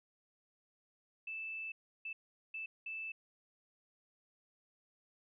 sine tone bursts at uneven times, 2637 Hz, E7, in tune, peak -40 dBFS, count 4, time 1.27-1.72 / 2.05-2.13 / 2.54-2.66 / 2.86-3.12 s, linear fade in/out 5 ms, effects none

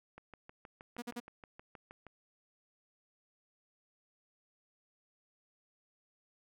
click train, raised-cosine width 0.5 ms, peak -35 dBFS, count 13, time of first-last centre 0.18-2.067 s, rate 6.36 Hz
sawtooth tone bursts, 240.1 Hz, B3, 49 cents flat, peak -35 dBFS, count 3, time 0.98-1.202 s, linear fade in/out 10 ms, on 42 ms, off 48 ms
effects none

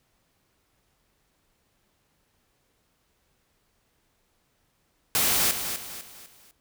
white noise with echo, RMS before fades -23 dBFS, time 5.15-5.51 s, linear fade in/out 0 ms, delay 250 ms, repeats 4, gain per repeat -8 dB, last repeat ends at 6.51 s, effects pink hiss -70 dBFS RMS until 6.6 s

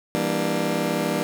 20% pulse chord, E half-diminished seventh, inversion none, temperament just, 164.81 / 197.78 / 237.3 / 296.7 Hz, E3 / G3 / Bb3 / D4, 0 / +16 / +31 / +18 cents, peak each -23 dBFS, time 0.15-1.23 s, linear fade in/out 0 ms, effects none

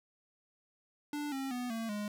square tone with pitch steps, 293.7 / 269.3 / 247 / 226.5 / 207.7 Hz, D4 / C#4 / B3 / A#3 / G#3, 0 / -50 / 0 / -50 / 0 cents, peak -36 dBFS, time 1.13-2.08 s, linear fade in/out 2 ms, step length 190 ms, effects none

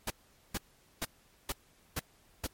pink noise bursts, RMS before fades -34 dBFS, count 6, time 0.07-2.468 s, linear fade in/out 5 ms, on 33 ms, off 440 ms, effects pink hiss -65 dBFS RMS until 2.53 s + MP3 64 kbps

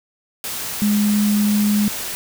sine tone in noise, 208 Hz, G#3, 3 cents sharp, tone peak -14 dBFS, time 0.82-1.88 s, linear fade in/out 0 ms, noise white, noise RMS -27 dBFS, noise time 0.44-2.15 s, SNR +10 dB, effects none

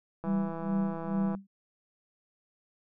click train, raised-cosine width 1 ms, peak -25 dBFS, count 184, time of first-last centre 0.24-1.349 s, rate 165 Hz
sine tone with tremolo, 196 Hz, G3, in tune, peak -25 dBFS, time 0.24-1.47 s, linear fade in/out 50 ms, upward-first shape sine, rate 2.3 Hz, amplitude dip 95%
effects none

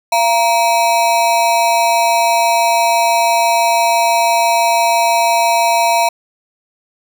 square ring-modulated tone, 810 Hz, G#5, 43 cents flat, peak -8 dBFS, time 0.12-6.09 s, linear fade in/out 5 ms, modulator 127 Hz, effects none

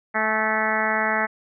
harmonic tone with a mistuned harmonic, 218.2 Hz, A3, 14 cents flat, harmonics 1 / 2 / 3 / 4 / 5 / 6 / 7 / 8 / 9 / 10, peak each -31 / -33 / -28 / -27 / -32 / -29 / -29 / -27 / -27 / -33 dBFS, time 0.14-1.27 s, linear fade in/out 20 ms, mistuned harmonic 4, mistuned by -21 cents, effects none

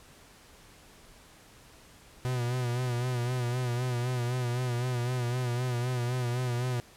45% pulse tone with vibrato, 123.47 Hz, B2, in tune, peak -28 dBFS, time 2.25-6.8 s, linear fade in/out 0 ms, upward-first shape sine, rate 3.9 Hz, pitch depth 56 cents each way, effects pink hiss -55 dBFS RMS until 6.96 s + low-pass 12000 Hz 12 dB/octave

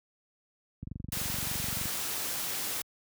click train, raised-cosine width 5 ms, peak -25 dBFS, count 25, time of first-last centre 0.83-1.856 s, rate 23.4 Hz
white noise, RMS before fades -34 dBFS, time 1.12-2.82 s, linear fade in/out 5 ms
effects high-pass 60 Hz 12 dB/octave

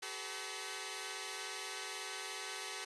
5% pulse tone cluster, 380.3 / 429.9 / 508 / 942 / 2053 Hz, F#4 / A4 / B4 / A#5 / C7, +48 / -40 / +49 / +18 / -33 cents, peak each -35 / -35 / -39 / -38 / -37 dBFS, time 0.02-2.85 s, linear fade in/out 10 ms, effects resampled to 22050 Hz

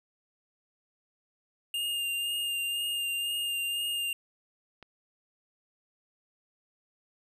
square tone with vibrato, 2814 Hz, F7, 12 cents sharp, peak -30 dBFS, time 1.74-4.13 s, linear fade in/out 2 ms, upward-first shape sine, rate 2 Hz, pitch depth 18 cents each way
click, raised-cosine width 0.3 ms, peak -31 dBFS, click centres 4.827 s
effects none

